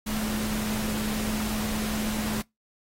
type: tone in noise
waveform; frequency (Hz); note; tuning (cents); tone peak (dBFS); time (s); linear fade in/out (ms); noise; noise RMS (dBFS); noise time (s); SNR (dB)
sine; 214.8; A3; -41; -28; 0.06-2.42; 10; pink; -33; 0.06-2.42; +2
effects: noise-tail reverb RT60 0.2 s tail -26 dB re dry + AAC 48 kbps